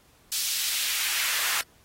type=noise with high-pass filter sweep; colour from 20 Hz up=pink; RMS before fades=-28 dBFS; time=0.32-1.61 s; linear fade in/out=0 ms; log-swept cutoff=4300 to 1400 Hz; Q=1.1; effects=pink hiss -60 dBFS RMS until 1.84 s + AAC 48 kbps